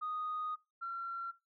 sine tone pair in turn, 1242 / 1365.5 Hz, D#6 / F6, -3 / -39 cents, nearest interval major second, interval 164 cents, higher second, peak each -35 / -36 dBFS, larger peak first, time 0.01-0.56 / 0.81-1.32 s, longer first, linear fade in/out 20 ms, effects noise-tail reverb RT60 0.2 s tail -17 dB re dry + tanh soft clip ceiling -31 dBFS

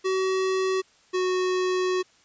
square tone pair in turn, 378 / 368.5 Hz, F#4 / F#4, +37 / -7 cents, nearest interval unison, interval 44 cents, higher first, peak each -23 dBFS, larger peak neither, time 0.04-0.82 / 1.13-2.03 s, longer second, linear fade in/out 20 ms, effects white hiss -59 dBFS RMS until 2.24 s + resampled to 16000 Hz

